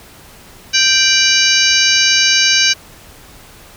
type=harmonic tone with a mistuned harmonic; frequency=784 Hz; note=G5; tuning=in tune; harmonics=2 / 3 / 4 / 5 / 6 / 7 / 8; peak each=-17 / -17 / -17 / -17 / -17 / -17 / -17 dBFS; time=0.73-2.74 s; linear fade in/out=20 ms; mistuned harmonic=4; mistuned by=-110 cents; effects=pink hiss -40 dBFS RMS until 3.76 s